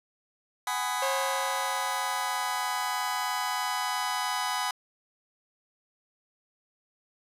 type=chord; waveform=sawtooth; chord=G# minor seventh; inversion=third; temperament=just; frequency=747.5 / 830.6 / 996.7 / 1245.9 Hz; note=F#5 / G#5 / B5 / D#6; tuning=+17 / 0 / +16 / +2 cents; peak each=-31 / -30 / -28 / -31 dBFS; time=0.67-4.71 s; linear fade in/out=2 ms
type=tone with exponential decay; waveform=sawtooth; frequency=540 Hz; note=C#5; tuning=45 cents flat; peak=-24 dBFS; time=1.02-3.6 s; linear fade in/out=5 ms; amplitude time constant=560 ms
effects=resampled to 32000 Hz